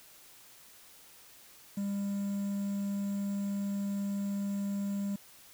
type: tone with quantisation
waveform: triangle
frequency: 200 Hz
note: G3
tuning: 35 cents sharp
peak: -29 dBFS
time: 1.77-5.16 s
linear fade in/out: 5 ms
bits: 9
effects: white hiss -56 dBFS RMS until 5.53 s